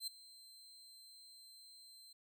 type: tone with ADSR envelope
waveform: sawtooth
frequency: 4114 Hz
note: C8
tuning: 30 cents flat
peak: -35 dBFS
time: 0-2.13 s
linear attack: 72 ms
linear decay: 10 ms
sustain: -19 dB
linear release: 7 ms
effects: none